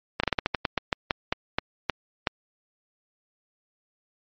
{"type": "slowing click train", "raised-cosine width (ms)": 0.3, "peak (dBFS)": -6, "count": 15, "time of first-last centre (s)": [0.2, 2.272], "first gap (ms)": 35, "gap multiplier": 1.2, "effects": ["low-pass 5000 Hz 12 dB/octave", "MP3 32 kbps"]}